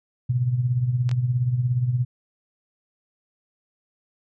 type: tone with tremolo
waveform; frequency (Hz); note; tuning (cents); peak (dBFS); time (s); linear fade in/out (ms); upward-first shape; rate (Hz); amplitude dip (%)
sine; 123.8; B2; +5; -16; 0.29-2.05; 10; triangle; 17; 70
type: clicks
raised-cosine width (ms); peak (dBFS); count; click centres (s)
0.2; -18; 2; 1.092 / 1.114
effects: none